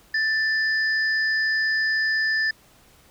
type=tone pair together; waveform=sine; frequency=1766 / 4990 Hz; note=A6 / D#8; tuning=+6 / +4 cents; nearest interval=octave + tritone; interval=1798 cents; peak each=-20 / -30 dBFS; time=0.14-2.51 s; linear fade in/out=5 ms; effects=pink hiss -55 dBFS RMS until 3.1 s